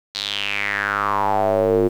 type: tone with band-pass filter sweep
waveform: square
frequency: 50.7 Hz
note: G#1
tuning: 41 cents flat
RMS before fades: -20 dBFS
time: 0.14-1.89 s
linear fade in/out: 20 ms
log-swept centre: 4300 to 370 Hz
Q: 5.4
effects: 8-bit